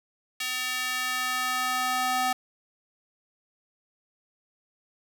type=tone with high-pass filter sweep; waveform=square; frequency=253.7 Hz; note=B3; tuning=47 cents sharp; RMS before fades=-28 dBFS; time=0.4-2.33 s; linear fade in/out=5 ms; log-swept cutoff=2400 to 770 Hz; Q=1.4; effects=9-bit